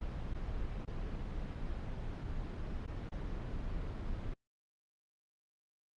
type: noise with dropouts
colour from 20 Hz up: brown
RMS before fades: -39 dBFS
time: 0.01-4.34 s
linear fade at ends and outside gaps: 5 ms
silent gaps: 0.338-0.345 / 0.851-0.874 / 2.863-2.876 / 3.092-3.119 s
effects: low-pass 4000 Hz 12 dB/octave + Opus 24 kbps